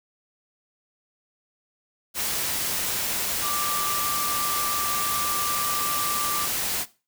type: tone in noise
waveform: sine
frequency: 1177 Hz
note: D6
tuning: 3 cents sharp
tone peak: -28 dBFS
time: 3.41-6.48 s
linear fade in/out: 50 ms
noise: white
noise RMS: -27 dBFS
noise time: 2.14-6.86 s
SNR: -4 dB
effects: noise-tail reverb RT60 0.3 s tail -17 dB re dry